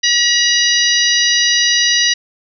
harmonic tone with a mistuned harmonic, 960 Hz, B5, 49 cents flat, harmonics 2 / 3 / 4 / 5 / 6, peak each -17 / -17 / -17 / -17 / -17 dBFS, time 0.03-2.14 s, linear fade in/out 10 ms, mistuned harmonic 6, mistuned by +21 cents, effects none

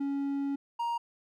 triangle tone pair in turn, 279.1 / 938.8 Hz, C#4 / A#5, +12 / +12 cents, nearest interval octave + major sixth, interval 2100 cents, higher second, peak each -27 dBFS, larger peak neither, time 0-0.56 / 0.79-0.98 s, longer first, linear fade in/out 10 ms, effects none

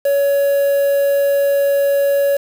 triangle tone with quantisation, 561 Hz, C#5, 21 cents sharp, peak -10 dBFS, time 0.05-2.37 s, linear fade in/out 5 ms, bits 5, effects none

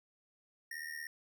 square ring-modulated tone, 1851 Hz, A#6, 13 cents flat, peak -39 dBFS, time 0.71-1.07 s, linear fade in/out 2 ms, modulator 38.5 Hz, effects none

